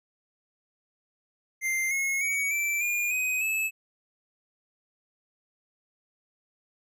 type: tone with pitch steps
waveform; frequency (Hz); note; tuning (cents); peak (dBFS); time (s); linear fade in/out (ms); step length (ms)
square; 2093 / 2171 / 2251 / 2334 / 2421 / 2511 / 2604; C7 / C#7 / C#7 / D7 / D#7 / D#7 / E7; 0 / -37 / +26 / -11 / -48 / +15 / -22; -26; 1.61-3.71; 50; 300
effects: none